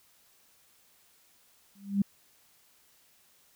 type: tone with exponential growth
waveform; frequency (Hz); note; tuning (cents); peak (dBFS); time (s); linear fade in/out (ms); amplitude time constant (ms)
sine; 199.3; G3; +29; -19; 1.75-2.02; 5; 58
effects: white hiss -64 dBFS RMS until 3.55 s